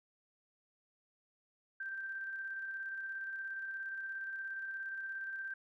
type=tone with tremolo; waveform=sine; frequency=1568 Hz; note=G6; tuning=in tune; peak=-38 dBFS; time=1.8-5.54 s; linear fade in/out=5 ms; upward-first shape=square; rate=17 Hz; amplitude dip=25%; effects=none